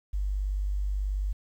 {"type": "tone", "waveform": "sine", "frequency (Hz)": 49.24, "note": "G1", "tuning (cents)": 8, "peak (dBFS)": -26, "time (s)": [0.13, 1.33], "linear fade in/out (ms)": 10, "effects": ["10-bit"]}